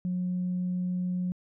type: tone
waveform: sine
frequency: 180.7 Hz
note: F#3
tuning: 41 cents flat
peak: -26 dBFS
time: 0.05-1.32 s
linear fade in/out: 0 ms
effects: tanh soft clip ceiling -23 dBFS